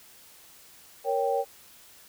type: chord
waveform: sine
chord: G diminished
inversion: first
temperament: equal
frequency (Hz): 466.2 / 554.4 / 784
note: Bb4 / Db5 / G5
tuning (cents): 0 / 0 / 0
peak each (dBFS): -28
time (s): 1.04-1.45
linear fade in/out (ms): 50
effects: white hiss -53 dBFS RMS until 2.08 s